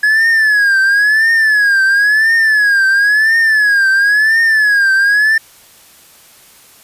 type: tone with vibrato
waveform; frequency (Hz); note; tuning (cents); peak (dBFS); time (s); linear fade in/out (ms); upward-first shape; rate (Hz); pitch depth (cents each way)
triangle; 1688; G#6; +28; -6; 0.03-5.38; 5; triangle; 0.97; 150
effects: white hiss -43 dBFS RMS until 6.83 s + resampled to 32000 Hz